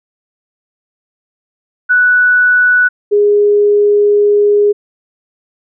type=tone pair in turn; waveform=sine; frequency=1480 / 412.4 Hz; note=F#6 / G#4; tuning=0 / -12 cents; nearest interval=octave + minor seventh; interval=2212 cents; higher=first; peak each=-6 / -6 dBFS; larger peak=neither; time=1.89-2.89 / 3.11-4.73 s; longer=second; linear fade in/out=20 ms; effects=none